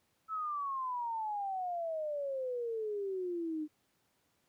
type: exponential sweep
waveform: sine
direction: down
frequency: 1318.5 to 300 Hz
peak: -34 dBFS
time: 0.28-3.68 s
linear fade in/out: 50 ms
effects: pink hiss -75 dBFS RMS until 4.48 s + high-pass 100 Hz 12 dB/octave